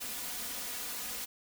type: noise with comb filter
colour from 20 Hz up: white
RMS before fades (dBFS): -39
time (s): 0-1.26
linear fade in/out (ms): 20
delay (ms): 4.1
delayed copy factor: +0.65
effects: none